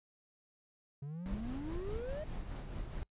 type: exponential sweep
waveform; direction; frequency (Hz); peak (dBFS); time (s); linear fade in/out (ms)
triangle; up; 136.7 to 633; -38; 1.02-2.24; 5
type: noise with tremolo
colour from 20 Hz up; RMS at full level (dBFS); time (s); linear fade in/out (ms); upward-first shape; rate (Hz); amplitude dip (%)
brown; -40; 1.26-3.03; 0; sine; 4.8; 40
effects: noise-tail reverb RT60 0.1 s tail -25 dB re dry + resampled to 8000 Hz